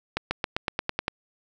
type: accelerating click train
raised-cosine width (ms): 0.3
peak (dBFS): -9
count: 9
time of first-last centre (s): 0.17-1.081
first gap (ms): 140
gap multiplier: 0.94
effects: none